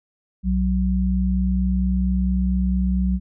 sine tone pair together, 62.3 / 186.7 Hz, B1 / F#3, +16 / +16 cents, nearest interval octave + perfect fifth, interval 1900 cents, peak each -20 dBFS, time 0.43-3.2 s, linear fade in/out 50 ms, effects none

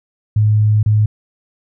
sine tone with dropouts, 106.6 Hz, G#2, 46 cents sharp, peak -9 dBFS, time 0.36-1.06 s, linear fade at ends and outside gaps 5 ms, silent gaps 0.83-0.86 s, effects none

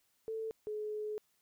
sine tone pair in turn, 443.9 / 424.9 Hz, A4 / G#4, +15 / +40 cents, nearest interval minor second, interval 75 cents, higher first, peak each -36 / -36 dBFS, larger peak neither, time 0.28-0.51 / 0.67-1.18 s, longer second, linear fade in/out 0 ms, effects white hiss -75 dBFS RMS until 1.41 s

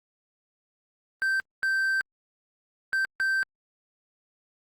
triangle tone bursts at uneven times, 1559 Hz, G6, 10 cents flat, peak -21 dBFS, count 4, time 1.22-1.4 / 1.63-2.01 / 2.93-3.05 / 3.2-3.43 s, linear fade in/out 0 ms, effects Opus 32 kbps

